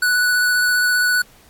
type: tone with vibrato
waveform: square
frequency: 1480 Hz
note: F#6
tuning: in tune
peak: -15 dBFS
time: 0.02-1.22 s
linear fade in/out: 5 ms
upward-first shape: sine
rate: 15 Hz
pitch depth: 11 cents each way
effects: pink hiss -50 dBFS RMS until 1.49 s + AAC 64 kbps